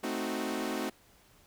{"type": "chord", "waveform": "sawtooth", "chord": "A diminished seventh", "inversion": "none", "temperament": "equal", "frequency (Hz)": [220, 261.6, 311.1, 370], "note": ["A3", "C4", "Eb4", "Gb4"], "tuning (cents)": [0, 0, 0, 0], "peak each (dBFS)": [-34, -33, -34, -34], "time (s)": [0.03, 0.9], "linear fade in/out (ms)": 10, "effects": ["pink hiss -62 dBFS RMS until 1.46 s"]}